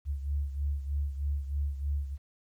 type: beating tone pair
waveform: sine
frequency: 70.6 / 73.8 Hz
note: C#2 / D2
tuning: +32 / +9 cents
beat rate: 3.2 Hz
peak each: -30 / -36 dBFS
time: 0.05-2.18 s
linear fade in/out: 50 ms
effects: 11-bit